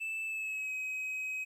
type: tone with pitch glide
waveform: triangle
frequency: 2637 to 2535 Hz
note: E7 to D#7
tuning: 0 to +32 cents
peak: -33 dBFS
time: 0-1.45 s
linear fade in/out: 20 ms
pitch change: -68 cents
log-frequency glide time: 0.25-0.72 s
effects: 12-bit